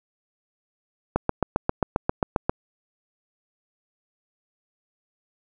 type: click train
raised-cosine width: 1 ms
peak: -6 dBFS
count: 11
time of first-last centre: 1.16-2.495 s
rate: 7.49 Hz
effects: none